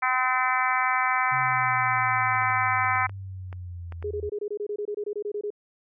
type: harmonic tone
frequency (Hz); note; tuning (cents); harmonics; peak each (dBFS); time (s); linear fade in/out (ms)
255.9; C4; -38; 3 / 4 / 5 / 6 / 7 / 8 / 9; -29 / -27 / -27 / -31 / -31 / -30 / -31; 0.02-3.07; 10
type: exponential sweep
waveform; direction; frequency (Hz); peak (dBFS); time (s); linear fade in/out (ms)
sine; down; 134.2 to 79.6; -34; 1.31-4.3; 20
type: clicks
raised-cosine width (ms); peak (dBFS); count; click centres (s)
0.5; -27; 9; 2.352 / 2.421 / 2.502 / 2.845 / 2.957 / 3.095 / 3.528 / 3.923 / 4.026
type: tone bursts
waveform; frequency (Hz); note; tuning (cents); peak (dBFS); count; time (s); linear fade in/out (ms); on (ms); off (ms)
sine; 414.8; G#4; -2; -27; 16; 4.04-5.504; 5; 69; 24
effects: none